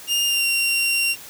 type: tone with pitch glide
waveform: sawtooth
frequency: 2815 to 2759 Hz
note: F7 to F7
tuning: +13 to -22 cents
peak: -15 dBFS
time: 0.07-1.16 s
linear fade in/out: 50 ms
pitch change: -35 cents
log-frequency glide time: 0.26-0.45 s
effects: white hiss -40 dBFS RMS until 1.29 s